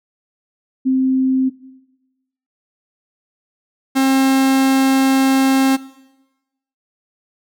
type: tone pair in turn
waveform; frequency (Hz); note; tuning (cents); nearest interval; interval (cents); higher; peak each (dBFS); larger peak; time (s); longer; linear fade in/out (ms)
sine / 45% pulse; 261.6 / 267.1; C4 / C4; 0 / +36; unison; 36; second; -12; neither; 0.85-1.5 / 3.95-5.77; second; 20
effects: noise-tail reverb RT60 1.0 s tail -18 dB re dry